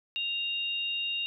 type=tone pair together; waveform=sine; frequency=2794 / 3734 Hz; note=F7 / A#7; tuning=0 / +2 cents; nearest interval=perfect fourth; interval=502 cents; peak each=-30 / -36 dBFS; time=0.16-1.26 s; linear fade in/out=0 ms; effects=none